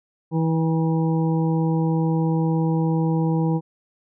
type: harmonic tone with a mistuned harmonic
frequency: 162.1 Hz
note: E3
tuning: 29 cents flat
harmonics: 1 / 2 / 3 / 5 / 6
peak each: -19 / -25 / -29 / -33 / -35 dBFS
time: 0.31-3.61 s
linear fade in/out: 50 ms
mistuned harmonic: 6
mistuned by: -25 cents
effects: none